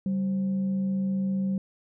sine tone with frequency modulation, 192.5 Hz, G3, 31 cents flat, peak -24 dBFS, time 0.06-1.58 s, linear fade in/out 2 ms, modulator 330 Hz, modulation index 0.21, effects none

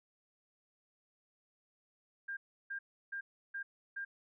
sine tone bursts, 1600 Hz, G6, 35 cents sharp, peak -38 dBFS, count 5, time 2.28-4.05 s, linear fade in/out 10 ms, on 90 ms, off 330 ms, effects none

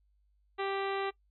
harmonic tone, 392 Hz, G4, in tune, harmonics 1 / 2 / 3 / 4 / 5 / 6 / 7 / 8 / 9 / 10, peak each -34 / -37 / -39 / -46 / -43 / -48 / -47 / -50 / -52 / -50 dBFS, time 0.58-1.11 s, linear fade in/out 20 ms, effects noise-tail reverb RT60 0.1 s tail -20 dB re dry + added 50 Hz sine -67 dBFS peak until 1.3 s

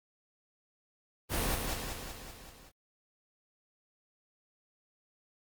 pink noise with echo, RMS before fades -31 dBFS, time 1.29-1.58 s, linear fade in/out 50 ms, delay 190 ms, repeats 6, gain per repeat -4 dB, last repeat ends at 2.72 s, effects Opus 32 kbps

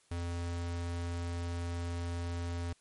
square tone, 86.1 Hz, F2, 24 cents flat, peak -35 dBFS, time 0.11-2.73 s, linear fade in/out 5 ms, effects white hiss -68 dBFS RMS until 2.8 s + MP3 48 kbps

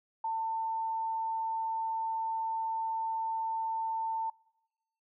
sine tone, 896 Hz, A5, 31 cents sharp, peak -30 dBFS, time 0.24-4.3 s, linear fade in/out 5 ms, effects noise-tail reverb RT60 0.9 s tail -25 dB re dry

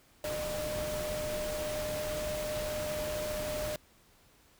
sine tone in noise, 607 Hz, D#5, 43 cents flat, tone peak -34 dBFS, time 0.24-3.76 s, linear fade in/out 2 ms, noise pink, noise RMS -39 dBFS, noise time 0.24-3.76 s, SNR +2 dB, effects pink hiss -63 dBFS RMS until 4.59 s

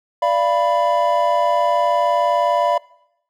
triangle chord, B diminished, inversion first, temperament equal with one note detuned, 587.3 / 686.9 / 987.8 Hz, D5 / F5 / B5, 0 / -29 / 0 cents, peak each -17 dBFS, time 0.22-2.78 s, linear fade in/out 5 ms, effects noise-tail reverb RT60 0.8 s tail -22 dB re dry

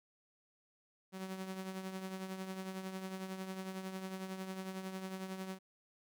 sawtooth tone with tremolo, 189.1 Hz, F#3, 38 cents sharp, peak -35 dBFS, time 1.12-5.59 s, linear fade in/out 50 ms, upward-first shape triangle, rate 11 Hz, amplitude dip 60%, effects none

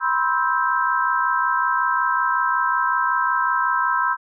sine chord, C major seventh, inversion third, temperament just, 981.1 / 1046.5 / 1308.1 / 1569.8 Hz, B5 / C6 / E6 / G6, -12 / 0 / -14 / +2 cents, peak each -23 dBFS, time 0-4.17 s, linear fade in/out 50 ms, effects none

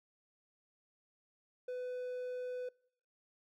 triangle tone, 499.9 Hz, B4, 21 cents sharp, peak -36 dBFS, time 1.68-2.69 s, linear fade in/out 5 ms, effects noise-tail reverb RT60 0.7 s tail -26 dB re dry

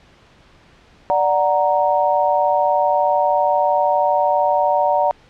sine chord, D augmented, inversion none, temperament equal, 587.3 / 740 / 932.3 Hz, D5 / F#5 / A#5, 0 / 0 / 0 cents, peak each -18 dBFS, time 1.1-5.11 s, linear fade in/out 0 ms, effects pink hiss -50 dBFS RMS until 5.29 s + low-pass 4000 Hz 12 dB/octave

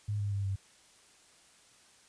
sine tone with pitch steps, 103.83 / 101.63 / 99.49 / 97.38 Hz, G#2 / G#2 / G2 / G2, 0 / -37 / +26 / -11 cents, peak -30 dBFS, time 0.08-0.56 s, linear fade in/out 10 ms, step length 120 ms, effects white hiss -61 dBFS RMS until 2.08 s + resampled to 22050 Hz

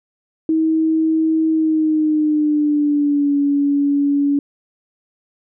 sine tone with pitch glide, 319.1 to 284.3 Hz, D#4 to C#4, +44 to +44 cents, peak -13 dBFS, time 0.49-4.39 s, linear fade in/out 2 ms, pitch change -200 cents, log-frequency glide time 1.49-3.36 s, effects none

